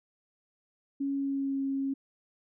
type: tone with pitch glide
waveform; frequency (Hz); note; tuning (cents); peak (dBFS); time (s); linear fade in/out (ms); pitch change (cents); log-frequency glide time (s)
sine; 277.2 to 272.3; C#4 to C#4; 0 to -31; -28; 1-1.94; 10; -31; 1.13-1.62
effects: none